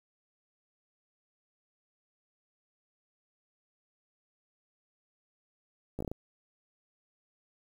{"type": "slowing click train", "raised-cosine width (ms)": 2, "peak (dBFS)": -23, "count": 6, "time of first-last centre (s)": [5.99, 6.116], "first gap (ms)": 15, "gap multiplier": 1.26, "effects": ["9-bit"]}